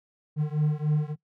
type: beating tone pair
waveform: triangle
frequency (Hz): 149.4 / 152.9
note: D3 / D#3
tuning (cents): +30 / -30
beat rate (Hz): 3.5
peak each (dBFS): -23 / -24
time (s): 0.36-1.16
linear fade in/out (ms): 50
effects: noise-tail reverb RT60 0.1 s tail -20 dB re dry